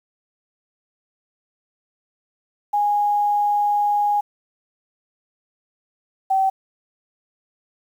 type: tone pair in turn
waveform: sine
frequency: 825 / 769.8 Hz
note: G#5 / G5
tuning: -12 / -32 cents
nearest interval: minor second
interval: 120 cents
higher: first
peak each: -16 / -15 dBFS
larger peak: second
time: 2.73-4.21 / 6.3-6.5 s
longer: first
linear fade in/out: 10 ms
effects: 8-bit